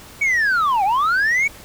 sine linear two-way sweep, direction down then up, 2280 to 740 to 2280 Hz, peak -12 dBFS, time 0.21-1.48 s, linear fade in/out 10 ms, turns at 0.84 s, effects tanh soft clip ceiling -14 dBFS + pink hiss -41 dBFS RMS until 1.64 s

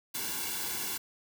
white noise with comb filter, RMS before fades -35 dBFS, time 0.14-0.98 s, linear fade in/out 10 ms, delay 1.6 ms, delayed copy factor -0.85, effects none

